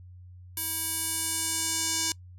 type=tone with band-pass filter sweep; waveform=square; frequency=324.6 Hz; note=E4; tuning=27 cents flat; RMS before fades=-30 dBFS; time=0.57-2.12 s; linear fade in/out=2 ms; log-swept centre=12000 to 6500 Hz; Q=2; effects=noise-tail reverb RT60 0.1 s tail -23 dB re dry + added 90 Hz sine -45 dBFS peak until 2.38 s